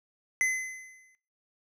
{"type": "tone with exponential decay", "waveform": "square", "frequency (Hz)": 2040, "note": "C7", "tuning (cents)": -44, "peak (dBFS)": -22, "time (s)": [0.41, 1.15], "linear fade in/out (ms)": 0, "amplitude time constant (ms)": 160, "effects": ["noise-tail reverb RT60 0.3 s tail -17 dB re dry", "low-pass 11000 Hz 12 dB/octave"]}